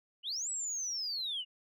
sine linear two-way sweep, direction up then down, 2811 to 7902 to 2811 Hz, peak -33 dBFS, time 0.23-1.45 s, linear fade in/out 50 ms, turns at 0.5 s, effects tanh soft clip ceiling -30 dBFS

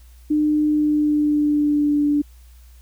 sine tone with pitch glide, 301.6 to 292 Hz, D4 to D4, +46 to -10 cents, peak -15 dBFS, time 0.3-2.22 s, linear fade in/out 10 ms, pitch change -56 cents, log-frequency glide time 0.63-2.06 s, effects added 60 Hz sine -43 dBFS peak until 2.81 s + white hiss -57 dBFS RMS until 2.81 s

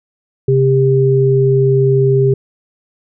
sine tone pair together, 133.2 / 398.6 Hz, C3 / G4, +31 / +29 cents, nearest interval octave + perfect fifth, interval 1898 cents, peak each -11 dBFS, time 0.48-2.34 s, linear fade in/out 5 ms, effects none

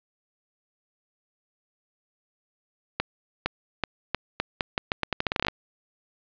accelerating click train, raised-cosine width 0.3 ms, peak -8 dBFS, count 19, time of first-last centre 3-5.484 s, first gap 460 ms, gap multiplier 0.82, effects resampled to 11025 Hz + 8-bit

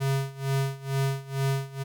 square tone with tremolo, 136.2 Hz, C#3, 30 cents flat, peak -23 dBFS, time 0-1.84 s, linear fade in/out 20 ms, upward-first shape sine, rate 2.2 Hz, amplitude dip 90%, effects none

